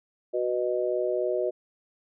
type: harmonic tone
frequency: 123.47 Hz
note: B2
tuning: in tune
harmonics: 3 / 4 / 5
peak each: -28 / -30 / -28 dBFS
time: 0.33-1.51 s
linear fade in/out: 20 ms
effects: none